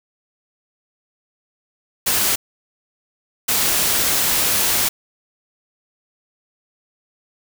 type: noise bursts at uneven times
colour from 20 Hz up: white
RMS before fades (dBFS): -18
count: 2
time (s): 2.06-2.36 / 3.48-4.89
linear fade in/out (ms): 10
effects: none